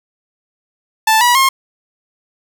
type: tone with pitch steps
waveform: sawtooth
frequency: 880 / 970.8 / 1071 Hz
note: A5 / B5 / C6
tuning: 0 / -30 / +40 cents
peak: -5 dBFS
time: 1.07-1.49 s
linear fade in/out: 5 ms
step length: 140 ms
effects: none